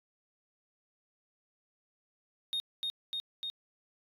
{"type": "tone with echo", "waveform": "sine", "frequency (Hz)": 3702, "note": "A#7", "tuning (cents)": -13, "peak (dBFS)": -28, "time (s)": [2.53, 2.6], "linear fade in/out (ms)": 0, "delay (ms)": 300, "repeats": 3, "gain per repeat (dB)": -2, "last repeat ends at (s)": 3.5, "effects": ["tanh soft clip ceiling -30 dBFS"]}